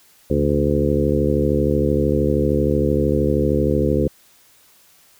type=harmonic tone with a mistuned harmonic; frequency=73 Hz; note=D2; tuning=10 cents flat; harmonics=1 / 2 / 3 / 4 / 5 / 6 / 7; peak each=-23 / -23 / -23 / -23 / -23 / -23 / -23 dBFS; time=0.3-4.08 s; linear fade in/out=5 ms; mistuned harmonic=2; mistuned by=-60 cents; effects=white hiss -53 dBFS RMS until 5.19 s